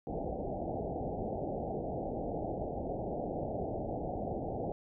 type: low-pass noise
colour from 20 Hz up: white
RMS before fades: -37 dBFS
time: 0.07-4.72 s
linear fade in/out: 0 ms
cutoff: 790 Hz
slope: 96 dB/octave
effects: none